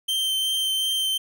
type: tone with vibrato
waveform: 45% pulse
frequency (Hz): 3124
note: G7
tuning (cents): -7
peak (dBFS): -22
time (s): 0.08-1.18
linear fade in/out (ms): 10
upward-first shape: triangle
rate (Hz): 2.7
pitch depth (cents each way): 14
effects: none